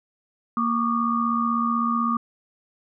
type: tone cluster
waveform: sine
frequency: 232.4 / 1133 / 1209 Hz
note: A#3 / C#6 / D6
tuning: -5 / +37 / +50 cents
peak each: -24 / -26 / -24 dBFS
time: 0.57-2.17 s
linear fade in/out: 2 ms
effects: none